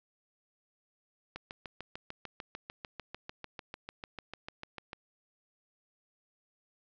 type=click train; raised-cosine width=0.3 ms; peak=-25 dBFS; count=25; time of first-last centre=1.36-4.931 s; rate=6.72 Hz; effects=resampled to 16000 Hz + 9-bit